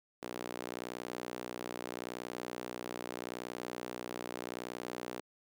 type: tone with high-pass filter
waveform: sawtooth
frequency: 60.8 Hz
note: B1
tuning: 26 cents flat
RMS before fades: -43 dBFS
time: 0.22-5.21 s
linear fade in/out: 10 ms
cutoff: 350 Hz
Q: 1.2
effects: none